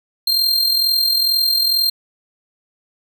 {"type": "tone with amplitude modulation", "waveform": "45% pulse", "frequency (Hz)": 4186, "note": "C8", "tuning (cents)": 0, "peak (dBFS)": -11, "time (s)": [0.27, 1.9], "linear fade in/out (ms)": 5, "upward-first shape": "sine", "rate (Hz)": 42.2, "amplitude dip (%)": 50, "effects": []}